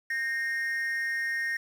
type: tone with amplitude modulation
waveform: triangle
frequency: 1850 Hz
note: A#6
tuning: 14 cents flat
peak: -23 dBFS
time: 0.1-1.57 s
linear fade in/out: 5 ms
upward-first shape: sine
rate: 259 Hz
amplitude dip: 65%
effects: 9-bit